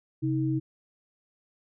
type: tone pair together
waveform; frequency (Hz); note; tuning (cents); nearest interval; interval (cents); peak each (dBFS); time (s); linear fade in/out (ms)
sine; 133.28 / 317; C3 / D#4; +32 / +32; octave + minor third; 1500; -27; 0.22-0.6; 20
effects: none